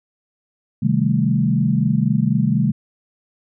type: chord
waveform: sine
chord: A half-diminished seventh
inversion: first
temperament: equal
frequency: 130.81 / 155.56 / 196 / 220 Hz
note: C3 / Eb3 / G3 / A3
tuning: 0 / 0 / 0 / 0 cents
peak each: -20 dBFS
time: 0.82-2.72 s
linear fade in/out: 10 ms
effects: none